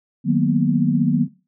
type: chord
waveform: sine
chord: B major seventh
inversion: first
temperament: just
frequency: 154.34 / 185.21 / 231.5 / 246.9 Hz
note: D#3 / F#3 / A#3 / B3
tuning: -14 / +2 / -12 / 0 cents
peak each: -20 dBFS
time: 0.24-1.28 s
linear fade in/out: 50 ms
effects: noise-tail reverb RT60 0.3 s tail -18 dB re dry